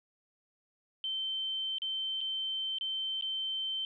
sine tone with dropouts, 3100 Hz, G7, 20 cents flat, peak -32 dBFS, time 1.04-3.85 s, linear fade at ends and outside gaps 1 ms, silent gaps 1.784-1.819 / 2.207-2.212 / 2.785-2.81 / 3.211-3.223 s, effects none

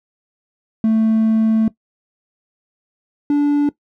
triangle tone pair in turn, 221.2 / 290 Hz, A3 / D4, +9 / -22 cents, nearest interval perfect fourth, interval 469 cents, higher second, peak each -9 dBFS, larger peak neither, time 0.84-1.68 / 3.3-3.69 s, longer first, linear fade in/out 2 ms, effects noise-tail reverb RT60 0.1 s tail -19 dB re dry + tanh soft clip ceiling -6 dBFS

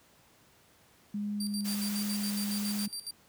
sine tone with vibrato, 205.6 Hz, G#3, 17 cents flat, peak -31 dBFS, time 1.14-2.88 s, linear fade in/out 5 ms, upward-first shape triangle, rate 1.4 Hz, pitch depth 10 cents each way
25% pulse tone with tremolo, 4699 Hz, D8, in tune, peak -31 dBFS, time 1.4-3.11 s, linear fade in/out 5 ms, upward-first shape square, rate 7.2 Hz, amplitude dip 80%
white noise, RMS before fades -40 dBFS, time 1.64-2.87 s, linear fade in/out 20 ms
effects pink hiss -62 dBFS RMS until 3.28 s + high-pass 80 Hz 12 dB/octave

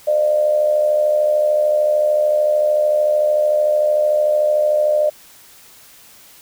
sine tone with amplitude modulation, 603 Hz, D5, 46 cents sharp, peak -10 dBFS, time 0.07-5.1 s, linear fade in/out 10 ms, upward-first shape sine, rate 73.4 Hz, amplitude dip 55%, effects white hiss -45 dBFS RMS until 6.41 s

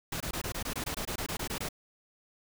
pink noise bursts, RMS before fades -35 dBFS, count 15, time 0.12-1.688 s, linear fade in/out 5 ms, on 84 ms, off 22 ms, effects none

